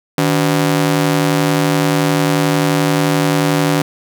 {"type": "ring-modulated tone", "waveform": "sawtooth", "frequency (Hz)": 220.8, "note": "A3", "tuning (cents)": 6, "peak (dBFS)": -5, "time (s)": [0.18, 3.82], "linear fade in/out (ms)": 2, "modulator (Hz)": 64.7, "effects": []}